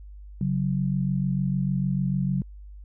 sine tone pair together, 139.4 / 186.08 Hz, C#3 / F#3, +10 / +10 cents, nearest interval perfect fourth, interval 500 cents, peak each -25 dBFS, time 0.41-2.42 s, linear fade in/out 2 ms, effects added 50 Hz sine -40 dBFS peak until 2.84 s

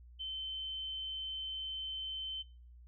sine tone, 3079 Hz, G7, 32 cents flat, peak -38 dBFS, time 0.19-2.43 s, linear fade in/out 20 ms, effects noise-tail reverb RT60 0.5 s tail -24 dB re dry + added 60 Hz sine -53 dBFS peak until 2.87 s

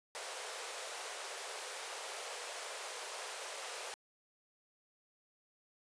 pink high-pass noise, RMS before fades -44 dBFS, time 0.15-3.94 s, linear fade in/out 0 ms, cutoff 430 Hz, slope 48 dB/octave, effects resampled to 22050 Hz

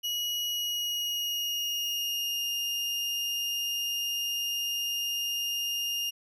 35% pulse tone with pitch glide, 2905 to 2826 Hz, F#7 to F7, -32 to +20 cents, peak -27 dBFS, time 0.03-6.11 s, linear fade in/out 20 ms, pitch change -48 cents, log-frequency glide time 0.49-2.51 s, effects none

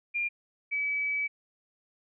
sine tone pair in turn, 2400 / 2289 Hz, D7 / D7, +37 / -45 cents, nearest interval minor second, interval 82 cents, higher first, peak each -27 dBFS, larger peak neither, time 0.14-0.29 / 0.71-1.28 s, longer second, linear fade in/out 20 ms, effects none

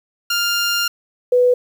15% pulse / sine tone pair in turn, 1400 / 495 Hz, F6 / B4, +4 / +4 cents, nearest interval octave + tritone, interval 1800 cents, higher first, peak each -10 dBFS, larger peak neither, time 0.3-0.88 / 1.32-1.54 s, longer first, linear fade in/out 5 ms, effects 8-bit

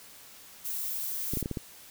violet noise, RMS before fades -34 dBFS, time 0.64-1.43 s, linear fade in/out 20 ms
clicks, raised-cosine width 3 ms, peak -19 dBFS, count 6, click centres 1.336 / 1.372 / 1.427 / 1.459 / 1.513 / 1.572 s
effects white hiss -51 dBFS RMS until 1.9 s

